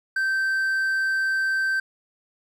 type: tone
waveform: triangle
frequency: 1556 Hz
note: G6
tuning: 13 cents flat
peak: -19 dBFS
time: 0.16-1.8 s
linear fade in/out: 5 ms
effects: none